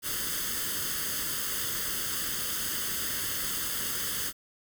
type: noise with comb filter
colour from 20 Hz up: white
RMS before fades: -32 dBFS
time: 0.02-4.33 s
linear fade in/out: 50 ms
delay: 0.62 ms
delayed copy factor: +0.75
effects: none